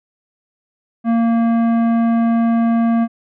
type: tone with tanh clipping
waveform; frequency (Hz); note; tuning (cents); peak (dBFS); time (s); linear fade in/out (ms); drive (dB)
sine; 230.6; A#3; -19; -14; 1.04-3.08; 50; 13
effects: none